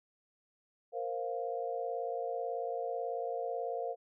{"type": "chord", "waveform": "sine", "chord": "Bb suspended second", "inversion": "none", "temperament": "just", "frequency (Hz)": [466.2, 524.4, 699.2], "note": ["Bb4", "C5", "F5"], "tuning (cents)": [0, 4, 2], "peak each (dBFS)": [-38, -39, -38], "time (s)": [0.92, 3.96], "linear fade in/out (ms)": 50, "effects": []}